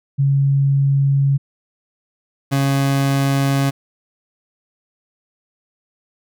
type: tone pair in turn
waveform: sine / 30% pulse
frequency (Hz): 138.59 / 137.82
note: C#3 / C#3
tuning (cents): 0 / -10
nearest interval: unison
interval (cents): 10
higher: first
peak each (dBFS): -12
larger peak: neither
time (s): 0.18-1.38 / 2.51-3.71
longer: neither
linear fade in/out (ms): 20
effects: none